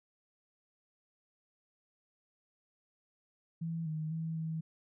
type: tone with pitch steps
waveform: sine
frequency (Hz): 164.9 / 156.1 / 162 / 160.5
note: E3 / D#3 / E3 / E3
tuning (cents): +1 / +6 / -30 / -46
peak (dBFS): -34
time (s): 3.61-4.61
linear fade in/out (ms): 10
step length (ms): 250
effects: none